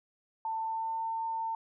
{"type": "tone with pitch glide", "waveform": "sine", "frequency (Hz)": [892, 901.3], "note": ["A5", "A5"], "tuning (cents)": [23, 41], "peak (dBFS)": -31, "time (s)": [0.45, 1.55], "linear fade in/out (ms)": 2, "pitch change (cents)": 18, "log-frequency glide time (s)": [0.64, 0.96], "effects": []}